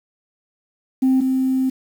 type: tone pair in turn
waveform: sine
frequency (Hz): 261.6 / 261.6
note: C4 / C4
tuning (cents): 0 / 0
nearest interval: unison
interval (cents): 0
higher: neither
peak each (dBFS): -11 / -15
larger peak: first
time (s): 1.02-1.21 / 1.21-1.7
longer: second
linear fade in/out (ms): 10
effects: tanh soft clip ceiling -10 dBFS + 7-bit